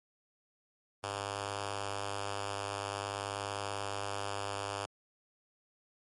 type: tone with notch filter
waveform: 5% pulse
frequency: 100.5 Hz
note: G2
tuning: 44 cents sharp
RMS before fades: -38 dBFS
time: 1.03-4.86 s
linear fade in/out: 10 ms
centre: 220 Hz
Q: 0.61
effects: MP3 48 kbps